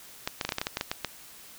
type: clicks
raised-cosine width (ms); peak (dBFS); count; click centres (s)
0.2; -11; 12; 0.275 / 0.412 / 0.45 / 0.491 / 0.522 / 0.584 / 0.615 / 0.669 / 0.771 / 0.811 / 0.915 / 1.047
effects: white hiss -49 dBFS RMS until 1.58 s